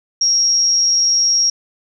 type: tone with amplitude modulation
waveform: sine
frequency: 5600 Hz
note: F8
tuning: 4 cents sharp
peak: -9 dBFS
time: 0.21-1.5 s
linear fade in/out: 5 ms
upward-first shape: sine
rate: 179 Hz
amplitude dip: 50%
effects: none